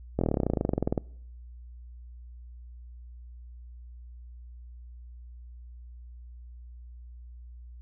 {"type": "slowing click train", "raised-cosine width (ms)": 2, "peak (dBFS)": -12, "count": 23, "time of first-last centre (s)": [0.19, 0.978], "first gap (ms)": 23, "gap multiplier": 1.04, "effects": ["noise-tail reverb RT60 0.7 s tail -25 dB re dry", "added 60 Hz sine -43 dBFS peak until 7.81 s"]}